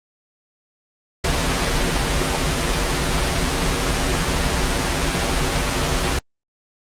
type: noise with comb filter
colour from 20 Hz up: pink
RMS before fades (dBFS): -19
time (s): 1.24-6.19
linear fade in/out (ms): 5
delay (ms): 9.5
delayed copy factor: -0.8
effects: low-pass 8000 Hz 12 dB/octave + Opus 48 kbps